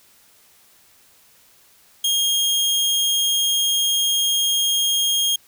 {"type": "tone", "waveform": "sawtooth", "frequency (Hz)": 3244, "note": "G#7", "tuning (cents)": -41, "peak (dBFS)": -14, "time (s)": [2.04, 5.36], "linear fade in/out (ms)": 5, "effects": ["white hiss -54 dBFS RMS until 5.47 s"]}